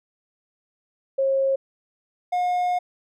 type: tone pair in turn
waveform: sine / triangle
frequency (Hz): 540 / 718.1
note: C#5 / F5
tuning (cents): -45 / +48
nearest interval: perfect fourth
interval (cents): 493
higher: second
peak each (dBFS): -18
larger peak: neither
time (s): 1.18-1.56 / 2.32-2.79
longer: second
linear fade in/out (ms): 10
effects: none